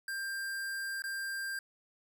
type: tone with dropouts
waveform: square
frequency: 1589 Hz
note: G6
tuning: 23 cents sharp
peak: -36 dBFS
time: 0.08-1.59 s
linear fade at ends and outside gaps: 2 ms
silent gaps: 1.021-1.039 s
effects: none